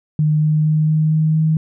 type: tone with pitch steps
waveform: sine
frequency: 152.7 / 153.67 / 154.65 / 155.64 / 156.63 / 157.63 Hz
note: D#3 / D#3 / D#3 / D#3 / D#3 / D#3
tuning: -32 / -21 / -10 / +1 / +12 / +23 cents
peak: -12 dBFS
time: 0.19-1.57 s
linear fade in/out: 2 ms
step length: 230 ms
effects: none